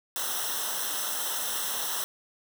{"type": "noise with comb filter", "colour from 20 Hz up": "white", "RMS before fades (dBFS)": -31, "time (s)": [0.16, 2.04], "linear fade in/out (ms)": 0, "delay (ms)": 0.43, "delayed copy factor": -0.9, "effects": []}